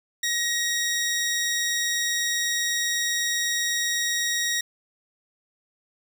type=tone; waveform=15% pulse; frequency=1888 Hz; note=A#6; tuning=22 cents sharp; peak=-17 dBFS; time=0.23-4.61 s; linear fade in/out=5 ms; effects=none